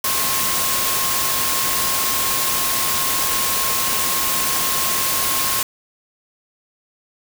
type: tone in noise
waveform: sine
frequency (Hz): 1073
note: C6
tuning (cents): +43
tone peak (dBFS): -27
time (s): 0.04-5.63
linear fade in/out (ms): 2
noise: white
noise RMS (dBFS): -20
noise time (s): 0.04-5.63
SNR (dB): -10
effects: none